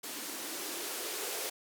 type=noise with band-pass filter sweep; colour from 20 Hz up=violet; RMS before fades=-39 dBFS; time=0.03-1.5 s; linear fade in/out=10 ms; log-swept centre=260 to 450 Hz; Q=3.6; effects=none